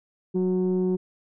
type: tone pair together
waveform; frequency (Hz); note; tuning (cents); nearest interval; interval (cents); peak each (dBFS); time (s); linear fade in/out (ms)
sine; 184.6 / 367.3; F#3 / F#4; -4 / -13; octave; 1191; -22; 0.34-0.97; 20
effects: tanh soft clip ceiling -17 dBFS